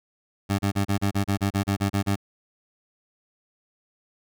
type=tone bursts; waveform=20% pulse; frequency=99.5 Hz; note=G2; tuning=26 cents sharp; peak=-16 dBFS; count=13; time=0.49-2.161 s; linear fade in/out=20 ms; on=99 ms; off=32 ms; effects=none